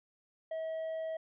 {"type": "tone", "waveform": "triangle", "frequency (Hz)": 643, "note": "E5", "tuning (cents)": -43, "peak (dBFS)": -33, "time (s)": [0.51, 1.17], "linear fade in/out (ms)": 5, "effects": ["resampled to 8000 Hz"]}